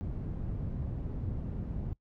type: low-pass noise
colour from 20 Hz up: white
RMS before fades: -36 dBFS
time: 0.01-1.93 s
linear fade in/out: 0 ms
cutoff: 130 Hz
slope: 12 dB/octave
effects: noise-tail reverb RT60 0.1 s tail -22 dB re dry